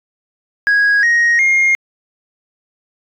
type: tone with pitch steps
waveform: sine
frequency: 1653 / 1877 / 2131 Hz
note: G#6 / A#6 / C7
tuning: -9 / +11 / +31 cents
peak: -7 dBFS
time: 0.67-1.75 s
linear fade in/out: 0 ms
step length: 360 ms
effects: tanh soft clip ceiling -8 dBFS